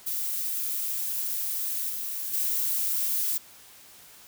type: noise with level steps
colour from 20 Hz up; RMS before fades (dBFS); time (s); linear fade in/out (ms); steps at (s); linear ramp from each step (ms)
violet; -30 / -33 / -27; 0.06-3.38; 10; 1.89 / 2.33; 10
effects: white hiss -51 dBFS RMS until 4.27 s